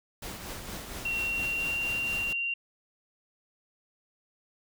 pink noise with tremolo, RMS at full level -38 dBFS, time 0.22-2.33 s, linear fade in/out 5 ms, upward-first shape triangle, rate 4.3 Hz, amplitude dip 45%
sine tone with pitch glide, 2740 to 2765 Hz, F7 to F7, -34 to -18 cents, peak -28 dBFS, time 1.05-2.54 s, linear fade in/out 5 ms, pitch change +16 cents, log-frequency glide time 1.2-1.81 s
effects none

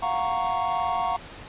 triangle chord, Gb major seventh, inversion third, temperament equal with one note detuned, 698.5 / 740 / 929.6 / 1108.7 Hz, F5 / Gb5 / Bb5 / Db6, 0 / 0 / -5 / 0 cents, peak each -27 dBFS, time 0.02-1.17 s, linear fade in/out 10 ms, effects pink hiss -42 dBFS RMS until 1.48 s + resampled to 8000 Hz

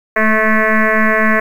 sine tone with frequency modulation, 870 Hz, A5, 20 cents flat, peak -9 dBFS, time 0.16-1.4 s, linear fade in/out 5 ms, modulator 218 Hz, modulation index 5.5, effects 7-bit

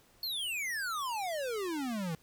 square exponential sweep, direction down, 4435 to 155.4 Hz, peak -34 dBFS, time 0.23-2.15 s, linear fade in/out 2 ms, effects pink hiss -64 dBFS RMS until 2.22 s

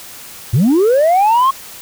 sine linear sweep, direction up, 99.1 to 1100 Hz, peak -6 dBFS, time 0.53-1.51 s, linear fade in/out 10 ms, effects tanh soft clip ceiling -7 dBFS + white hiss -34 dBFS RMS until 1.81 s

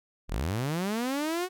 sawtooth linear sweep, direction up, 30.87 to 375.1 Hz, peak -24 dBFS, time 0.28-1.49 s, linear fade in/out 50 ms, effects none

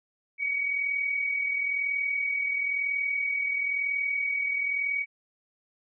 sine tone pair together, 2217 / 2258 Hz, C#7 / C#7, 0 / +31 cents, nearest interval unison, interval 31 cents, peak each -35 / -26 dBFS, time 0.38-5.06 s, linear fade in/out 50 ms, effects none

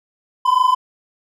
triangle tone pair together, 1000.4 / 1025 Hz, B5 / C6, +22 / -36 cents, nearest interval unison, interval 42 cents, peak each -13 dBFS, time 0.45-0.75 s, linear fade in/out 10 ms, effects none

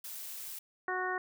blue noise, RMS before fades -43 dBFS, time 0.04-0.59 s, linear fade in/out 5 ms
harmonic tone, 368.5 Hz, F#4, 7 cents flat, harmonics 1 / 2 / 3 / 4 / 5, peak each -38 / -38 / -38 / -38 / -38 dBFS, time 0.88-1.18 s, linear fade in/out 2 ms
effects none

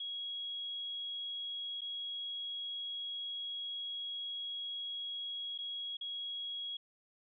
sine tone with dropouts, 3314 Hz, G#7, 4 cents flat, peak -38 dBFS, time 0-6.77 s, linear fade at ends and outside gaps 5 ms, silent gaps 1.809-1.816 / 5.579-5.586 / 5.97-6.01 s, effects none

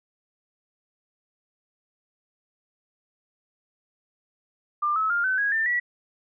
sine tone with pitch steps, 1194 / 1294.6 / 1403.6 / 1521.8 / 1650 / 1789 / 1939.7 Hz, D6 / E6 / F6 / F#6 / G#6 / A6 / B6, +28 / -32 / +8 / +48 / -12 / +28 / -32 cents, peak -21 dBFS, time 4.82-5.8 s, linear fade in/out 10 ms, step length 140 ms, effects none

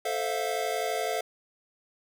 square chord, F major seventh, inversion first, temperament equal with one note detuned, 440 / 523.3 / 659.3 / 711.1 Hz, A4 / C5 / E5 / F5, 0 / 0 / 0 / +31 cents, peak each -34 / -36 / -34 / -33 dBFS, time 0.05-1.21 s, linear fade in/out 5 ms, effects none

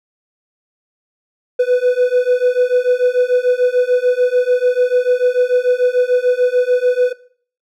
triangle beating tone pair, 493.9 / 500.7 Hz, B4 / B4, 0 / +24 cents, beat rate 6.8 Hz, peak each -12 dBFS, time 1.59-7.13 s, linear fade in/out 10 ms, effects noise-tail reverb RT60 0.5 s tail -18 dB re dry

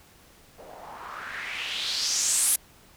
blue noise with low-pass filter sweep, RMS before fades -29 dBFS, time 0.58-2.56 s, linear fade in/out 5 ms, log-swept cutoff 540 to 11000 Hz, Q 3.5, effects pink hiss -55 dBFS RMS until 2.96 s

